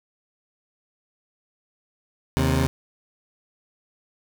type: tone pair together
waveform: 20% pulse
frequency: 78.9 / 132.61 Hz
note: D#2 / C3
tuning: +25 / +24 cents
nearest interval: major sixth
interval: 899 cents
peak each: -17 dBFS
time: 2.37-2.67 s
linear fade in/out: 0 ms
effects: none